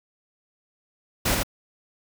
pink noise with echo, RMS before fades -22 dBFS, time 1.25-1.35 s, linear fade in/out 10 ms, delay 84 ms, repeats 1, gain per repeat -3 dB, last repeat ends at 1.434 s, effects none

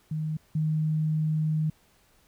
sine tone pair in turn, 155.56 / 155.56 Hz, D#3 / D#3, 0 / 0 cents, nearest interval unison, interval 0 cents, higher neither, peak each -27 / -23 dBFS, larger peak second, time 0.11-0.37 / 0.55-1.7 s, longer second, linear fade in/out 5 ms, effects pink hiss -63 dBFS RMS until 2.27 s

